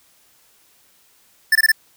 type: tone bursts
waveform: square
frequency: 1766 Hz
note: A6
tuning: 6 cents sharp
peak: -11 dBFS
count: 4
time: 1.52-1.719 s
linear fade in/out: 5 ms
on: 34 ms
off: 21 ms
effects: white hiss -56 dBFS RMS until 1.96 s